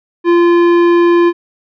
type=tone with tanh clipping; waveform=sine; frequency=344.7 Hz; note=F4; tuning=23 cents flat; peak=-8 dBFS; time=0.24-1.33 s; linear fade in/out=50 ms; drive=14 dB; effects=none